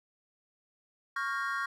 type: chord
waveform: triangle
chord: G half-diminished seventh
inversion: second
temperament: equal with one note detuned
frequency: 1108.7 / 1396.9 / 1605.6 / 1864.7 Hz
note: Db6 / F6 / G6 / Bb6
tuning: 0 / 0 / +41 / 0 cents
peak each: -33 / -34 / -36 / -37 dBFS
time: 1.16-1.66 s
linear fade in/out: 5 ms
effects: none